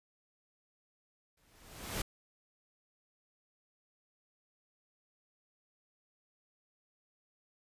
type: noise with exponential growth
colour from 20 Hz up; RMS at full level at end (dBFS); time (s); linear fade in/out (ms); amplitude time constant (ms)
pink; -34; 1.37-2.02; 5; 140
effects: resampled to 32000 Hz